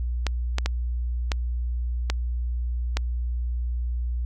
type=clicks; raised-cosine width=0.2 ms; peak=-8 dBFS; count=6; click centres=0.267 / 0.584 / 0.66 / 1.318 / 2.1 / 2.97 s; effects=added 60 Hz sine -24 dBFS peak until 4.25 s